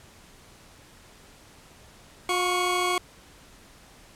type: tone pair together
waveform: 20% pulse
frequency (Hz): 358.4 / 1108.7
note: F4 / C#6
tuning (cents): +45 / 0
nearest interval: octave + minor sixth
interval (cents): 1955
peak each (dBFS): -21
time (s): 2.29-2.98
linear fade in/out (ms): 2
effects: pink hiss -52 dBFS RMS until 4.15 s + low-pass 11000 Hz 12 dB/octave